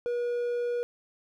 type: tone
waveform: triangle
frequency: 481.6 Hz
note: B4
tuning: 44 cents flat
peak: -25 dBFS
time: 0.06-0.83 s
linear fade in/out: 0 ms
effects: none